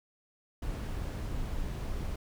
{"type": "noise", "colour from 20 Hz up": "brown", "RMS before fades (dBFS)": -35, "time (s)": [0.62, 2.16], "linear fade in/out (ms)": 5, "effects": []}